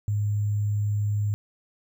sine tone with sample-and-hold, 103.83 Hz, G#2, in tune, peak -22 dBFS, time 0.08-1.34 s, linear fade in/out 0 ms, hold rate 7350 Hz, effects none

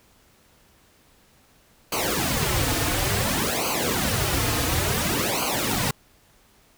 pink noise with flanger, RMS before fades -24 dBFS, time 1.92-5.91 s, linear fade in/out 5 ms, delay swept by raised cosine 0.55 to 5.25 ms, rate 0.57 Hz, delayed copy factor -1, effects pink hiss -58 dBFS RMS until 6.77 s

